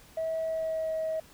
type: tone with pitch glide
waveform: sine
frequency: 646 to 637.5 Hz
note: E5 to D#5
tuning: -35 to +42 cents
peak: -27 dBFS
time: 0.17-1.2 s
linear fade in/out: 5 ms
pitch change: -23 cents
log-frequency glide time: 0.41-0.94 s
effects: tanh soft clip ceiling -25 dBFS + pink hiss -55 dBFS RMS until 1.33 s